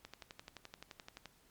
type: click train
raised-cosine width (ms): 0.2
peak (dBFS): -30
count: 15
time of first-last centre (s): 0.05-1.257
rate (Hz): 11.6
effects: pink hiss -68 dBFS RMS until 1.5 s + MP3 96 kbps